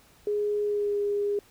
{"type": "tone with pitch glide", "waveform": "sine", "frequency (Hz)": [415.3, 408.4], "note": ["G#4", "G#4"], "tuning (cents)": [0, -29], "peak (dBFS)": -24, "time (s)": [0.27, 1.39], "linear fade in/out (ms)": 2, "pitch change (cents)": -29, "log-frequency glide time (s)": [0.63, 0.97], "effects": ["pink hiss -58 dBFS RMS until 1.5 s"]}